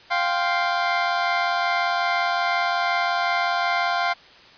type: chord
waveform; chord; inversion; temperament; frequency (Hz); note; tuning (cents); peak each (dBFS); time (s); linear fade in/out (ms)
25% pulse; F suspended second; none; equal; 698.5 / 784 / 1046.5; F5 / G5 / C6; 0 / 0 / 0; -19 / -23 / -22; 0.1-4.14; 20
effects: white hiss -48 dBFS RMS until 4.57 s + resampled to 11025 Hz